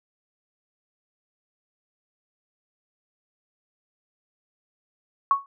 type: tone with exponential decay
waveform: sine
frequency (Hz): 1108.7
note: C#6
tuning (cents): 0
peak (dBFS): -12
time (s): 5.31-5.46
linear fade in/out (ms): 1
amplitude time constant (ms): 32
effects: none